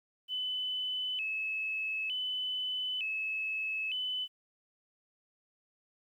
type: tone with vibrato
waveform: sine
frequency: 2794 Hz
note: F7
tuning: in tune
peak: -32 dBFS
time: 0.28-4.28 s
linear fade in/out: 50 ms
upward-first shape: square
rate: 0.55 Hz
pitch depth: 130 cents each way
effects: 11-bit